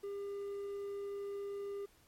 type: tone with quantisation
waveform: triangle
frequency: 401.3 Hz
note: G4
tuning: 41 cents sharp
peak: -37 dBFS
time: 0.03-1.86 s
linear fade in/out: 10 ms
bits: 11
effects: pink hiss -67 dBFS RMS until 2.07 s + MP3 64 kbps